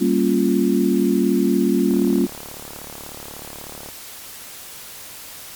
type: chord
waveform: sine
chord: G half-diminished seventh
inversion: none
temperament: equal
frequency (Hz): 196 / 233.1 / 277.2 / 349.2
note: G3 / Bb3 / Db4 / F4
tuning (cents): 0 / 0 / 0 / 0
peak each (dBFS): -20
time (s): 0-2.27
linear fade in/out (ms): 20
type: click train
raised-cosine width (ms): 1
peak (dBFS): -22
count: 73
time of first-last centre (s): 1.91-3.888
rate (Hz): 36.4
effects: white hiss -37 dBFS RMS until 5.55 s + MP3 96 kbps